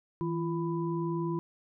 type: tone cluster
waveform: sine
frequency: 162.5 / 341 / 994 Hz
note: E3 / F4 / B5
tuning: -24 / -41 / +11 cents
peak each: -32 / -32 / -39 dBFS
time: 0.21-1.39 s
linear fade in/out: 0 ms
effects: none